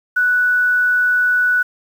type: tone with quantisation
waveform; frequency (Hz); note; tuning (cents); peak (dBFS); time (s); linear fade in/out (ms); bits
sine; 1480; F#6; 0; -12; 0.16-1.63; 10; 7
effects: none